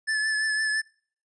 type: tone with vibrato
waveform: square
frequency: 1736 Hz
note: A6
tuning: 24 cents flat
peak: -24 dBFS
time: 0.07-0.82 s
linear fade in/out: 20 ms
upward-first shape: triangle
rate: 5.9 Hz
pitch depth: 31 cents each way
effects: noise-tail reverb RT60 0.5 s tail -26 dB re dry + resampled to 22050 Hz